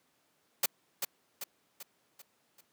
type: noise with echo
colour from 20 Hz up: white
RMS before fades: -27 dBFS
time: 0.63-0.66 s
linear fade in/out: 5 ms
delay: 390 ms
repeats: 5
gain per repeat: -6 dB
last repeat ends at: 2.61 s
effects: pink hiss -72 dBFS RMS until 2.72 s + high-pass 200 Hz 12 dB/octave